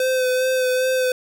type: tone with vibrato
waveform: square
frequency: 512 Hz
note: C5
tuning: 38 cents flat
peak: -18 dBFS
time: 0-1.12 s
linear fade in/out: 2 ms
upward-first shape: sine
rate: 2.5 Hz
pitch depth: 21 cents each way
effects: none